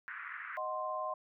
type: band-pass noise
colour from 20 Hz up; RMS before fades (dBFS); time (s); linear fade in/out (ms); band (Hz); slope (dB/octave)
white; -44; 0.08-0.57; 0; 1200 to 2000; 48
type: chord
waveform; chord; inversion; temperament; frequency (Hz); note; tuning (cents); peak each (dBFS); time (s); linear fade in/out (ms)
sine; C diminished; first; equal; 622.3 / 740 / 1046.5; Eb5 / Gb5 / C6; 0 / 0 / 0; -39 / -42 / -37; 0.57-1.14; 5
effects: none